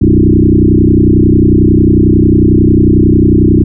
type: tone with frequency modulation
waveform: sine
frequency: 201.8 Hz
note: G#3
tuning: 49 cents flat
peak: -3 dBFS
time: 0.01-3.64 s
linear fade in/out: 10 ms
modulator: 31.1 Hz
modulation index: 4.9
effects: none